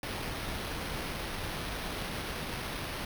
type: noise with sample-and-hold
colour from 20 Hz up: pink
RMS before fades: -37 dBFS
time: 0.03-3.05 s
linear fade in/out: 2 ms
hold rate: 7350 Hz
effects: none